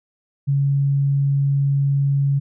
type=tone; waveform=sine; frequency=139.6 Hz; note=C#3; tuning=13 cents sharp; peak=-15 dBFS; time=0.47-2.4 s; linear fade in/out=20 ms; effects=none